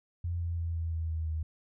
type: tone with pitch steps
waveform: sine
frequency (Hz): 86.2 / 84.96 / 83.75 / 82.55 / 81.36 / 80.2 / 79.05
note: F2 / F2 / E2 / E2 / E2 / E2 / D#2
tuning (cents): -22 / -47 / +28 / +3 / -22 / -47 / +28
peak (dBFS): -30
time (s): 0.24-1.43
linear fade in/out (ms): 5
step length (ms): 170
effects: none